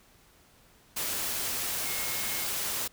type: tone in noise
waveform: sine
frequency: 2161 Hz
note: C#7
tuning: 45 cents flat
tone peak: -41 dBFS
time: 1.85-2.45 s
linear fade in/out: 10 ms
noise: white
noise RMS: -32 dBFS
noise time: 0.96-2.88 s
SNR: -12 dB
effects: pink hiss -60 dBFS RMS until 2.92 s